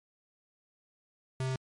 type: tone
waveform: square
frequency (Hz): 130.81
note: C3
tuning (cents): 0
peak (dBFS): -31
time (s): 1.4-1.56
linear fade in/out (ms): 2
effects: MP3 48 kbps